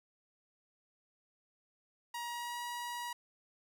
sawtooth tone with pitch glide, 950 to 961 Hz, A#5 to B5, +33 to -48 cents, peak -35 dBFS, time 2.14-3.13 s, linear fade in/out 5 ms, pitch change +19 cents, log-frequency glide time 2.24-2.62 s, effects none

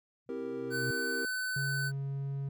sine tone with exponential growth, 127.4 Hz, C3, 46 cents flat, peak -32 dBFS, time 0.26-0.91 s, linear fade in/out 5 ms, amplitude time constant 140 ms
triangle chord, C dominant seventh, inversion none, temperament equal, 261.6 / 329.6 / 392 / 466.2 Hz, C4 / E4 / G4 / Bb4, 0 / 0 / 0 / 0 cents, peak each -39 / -42 / -38 / -37 dBFS, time 0.29-1.25 s, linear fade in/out 2 ms
square tone, 1510 Hz, F#6, 35 cents sharp, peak -33 dBFS, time 0.7-1.92 s, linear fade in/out 50 ms
triangle tone with pitch glide, 137.5 to 138.38 Hz, C#3 to C#3, -14 to -3 cents, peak -31 dBFS, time 1.56-2.49 s, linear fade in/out 5 ms, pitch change +11 cents, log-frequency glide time 1.79-2.33 s
effects none

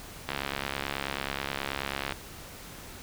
click train, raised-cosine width 0.3 ms, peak -14 dBFS, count 128, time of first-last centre 0.29-2.123 s, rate 69.3 Hz, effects pink hiss -45 dBFS RMS until 3.02 s

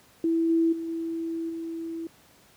sine tone with level steps, 329.6 Hz, E4, in tune, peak -21 / -19 / -30 / -28 / -31 dBFS, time 0.24-2.07 s, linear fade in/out 2 ms, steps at 0.49 / 0.72 / 0.88 / 1.49 s, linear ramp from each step 10 ms, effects pink hiss -57 dBFS RMS until 2.56 s + high-pass 80 Hz 12 dB/octave

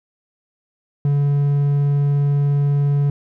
triangle tone with vibrato, 142.8 Hz, D3, 48 cents flat, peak -12 dBFS, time 1.05-3.1 s, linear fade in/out 2 ms, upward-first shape triangle, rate 20 Hz, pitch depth 14 cents each way, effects none

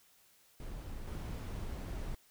brown noise with level steps, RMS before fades -44 / -40 dBFS, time 0.6-2.15 s, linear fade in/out 2 ms, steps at 1.07 s, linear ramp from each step 10 ms, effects white hiss -66 dBFS RMS until 2.3 s

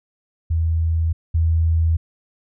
sine tone pair in turn, 81.7 / 81.7 Hz, E2 / E2, -15 / -15 cents, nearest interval unison, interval 0 cents, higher neither, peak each -16 / -14 dBFS, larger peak second, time 0.5-1.13 / 1.34-1.97 s, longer neither, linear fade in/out 10 ms, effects none

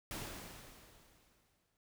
pink noise with exponential decay, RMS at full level -42 dBFS, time 0.11-1.77 s, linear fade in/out 1 ms, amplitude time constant 360 ms, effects none

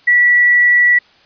sine tone, 1948 Hz, B6, 24 cents flat, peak -7 dBFS, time 0.07-0.99 s, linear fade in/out 10 ms, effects white hiss -49 dBFS RMS until 1.25 s + resampled to 11025 Hz

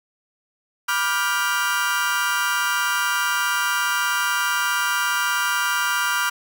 35% pulse chord, G dominant seventh, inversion first, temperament just, 980 / 1176 / 1411.2 / 1568 Hz, B5 / D6 / F6 / G6, -14 / +2 / +18 / 0 cents, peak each -25 / -25 / -21 / -26 dBFS, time 0.88-6.3 s, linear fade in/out 10 ms, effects none

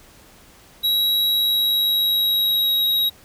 square tone with pitch glide, 3865 to 3821 Hz, B7 to A#7, -38 to +42 cents, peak -17 dBFS, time 0.83-3.1 s, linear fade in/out 20 ms, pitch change -20 cents, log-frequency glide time 1.29-2.87 s, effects pink hiss -49 dBFS RMS until 3.24 s

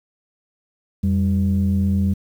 sine tone pair together, 87.31 / 196 Hz, F2 / G3, 0 / 0 cents, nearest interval octave + major second, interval 1400 cents, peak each -17 dBFS, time 1.03-2.14 s, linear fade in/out 10 ms, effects tanh soft clip ceiling -11 dBFS + 8-bit

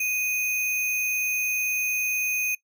sine tone with sample-and-hold, 2489 Hz, D#7, in tune, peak -23 dBFS, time 0-2.55 s, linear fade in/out 5 ms, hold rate 8820 Hz, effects noise-tail reverb RT60 0.1 s tail -21 dB re dry

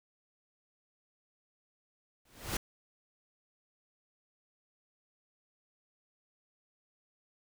pink noise with exponential growth, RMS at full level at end -30 dBFS, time 2.25-2.57 s, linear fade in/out 5 ms, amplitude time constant 68 ms, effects none

